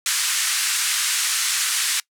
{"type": "band-pass noise", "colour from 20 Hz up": "white", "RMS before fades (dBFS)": -22, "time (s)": [0.06, 2], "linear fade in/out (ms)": 2, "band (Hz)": [1300, 10000], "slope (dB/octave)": 24, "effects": ["noise-tail reverb RT60 0.1 s tail -23 dB re dry"]}